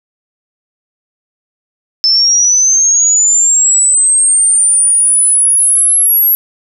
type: linear sweep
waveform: sine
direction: up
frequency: 5250 to 11650 Hz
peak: -6 dBFS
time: 2.04-6.35 s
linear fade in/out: 0 ms
effects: none